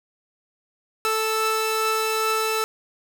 sawtooth tone pair together, 440 / 1317.6 Hz, A4 / E6, 0 / -1 cents, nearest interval octave + perfect fifth, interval 1899 cents, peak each -20 dBFS, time 1.05-2.64 s, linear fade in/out 0 ms, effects 8-bit

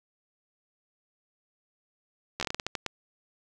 slowing click train, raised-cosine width 0.2 ms, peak -13 dBFS, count 11, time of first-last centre 2.4-2.863 s, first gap 12 ms, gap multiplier 1.28, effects none

